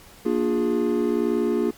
triangle chord, Bb dominant seventh, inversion none, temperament equal with one note detuned, 233.1 / 293.7 / 353.5 / 415.3 Hz, Bb3 / D4 / F4 / Ab4, 0 / 0 / +21 / 0 cents, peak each -23 / -25 / -22 / -23 dBFS, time 0.25-1.71 s, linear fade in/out 10 ms, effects pink hiss -48 dBFS RMS until 1.77 s + MP3 96 kbps

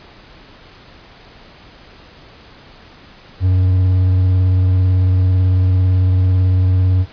triangle tone with vibrato, 92.5 Hz, F#2, in tune, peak -8 dBFS, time 3.4-7.06 s, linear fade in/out 50 ms, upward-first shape square, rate 18 Hz, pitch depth 18 cents each way, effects pink hiss -42 dBFS RMS until 7.12 s + resampled to 11025 Hz

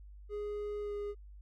triangle tone with pitch glide, 415.3 to 410.8 Hz, G#4 to G#4, 0 to -19 cents, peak -34 dBFS, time 0.29-1.15 s, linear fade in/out 50 ms, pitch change -19 cents, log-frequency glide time 0.81-0.93 s, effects added 50 Hz sine -49 dBFS peak until 1.41 s

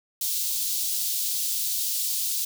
white high-pass noise, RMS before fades -27 dBFS, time 0.21-2.45 s, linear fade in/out 5 ms, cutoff 3600 Hz, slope 24 dB/octave, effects none

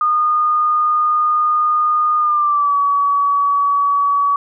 sine tone with pitch glide, 1224 to 1135.5 Hz, D#6 to C#6, -29 to +41 cents, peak -12 dBFS, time 0.01-4.36 s, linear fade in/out 2 ms, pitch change -130 cents, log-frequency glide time 2.18-2.78 s, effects none

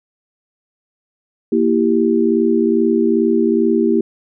sine chord, E diminished, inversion second, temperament equal, 233.1 / 329.6 / 392 Hz, Bb3 / E4 / G4, 0 / 0 / 0 cents, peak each -16 dBFS, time 1.52-4.01 s, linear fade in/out 5 ms, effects none

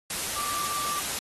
sine tone in noise, 1174.7 Hz, D6, in tune, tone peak -31 dBFS, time 0.36-1 s, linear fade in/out 2 ms, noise white, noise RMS -31 dBFS, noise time 0.1-1.19 s, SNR -3 dB, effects AAC 32 kbps

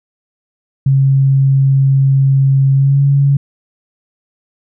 sine tone with pitch glide, 135.9 to 139.8 Hz, C#3 to C#3, -34 to +15 cents, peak -7 dBFS, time 0.86-3.37 s, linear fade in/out 5 ms, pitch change +49 cents, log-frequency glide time 2.74-3.01 s, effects none

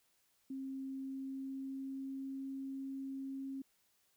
sine tone with pitch glide, 267.6 to 269.8 Hz, C4 to C#4, +39 to -47 cents, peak -40 dBFS, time 0.5-3.62 s, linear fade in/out 5 ms, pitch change +14 cents, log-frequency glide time 0.86-2.56 s, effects white hiss -75 dBFS RMS until 4.16 s

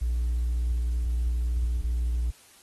sine tone with hard clipping, 59.5 Hz, A#1, 36 cents sharp, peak -24 dBFS, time 0.01-2.31 s, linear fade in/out 10 ms, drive 1 dB, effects white hiss -55 dBFS RMS until 2.62 s + AAC 32 kbps

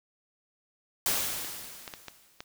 white noise with exponential decay, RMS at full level -26 dBFS, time 1.06-2.44 s, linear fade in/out 1 ms, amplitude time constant 300 ms
clicks, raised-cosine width 0.2 ms, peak -21 dBFS, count 6, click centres 1.115 / 1.447 / 1.878 / 1.938 / 2.083 / 2.405 s
effects none

